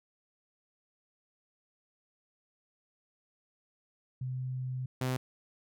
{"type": "tone pair in turn", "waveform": ["sine", "sawtooth"], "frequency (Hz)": [128.4, 128.4], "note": ["C3", "C3"], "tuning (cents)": [-32, -32], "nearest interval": "unison", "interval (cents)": 0, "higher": "neither", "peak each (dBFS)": [-33, -26], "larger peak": "second", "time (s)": [[4.21, 4.86], [5.01, 5.17]], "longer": "first", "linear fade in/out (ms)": 5, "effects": []}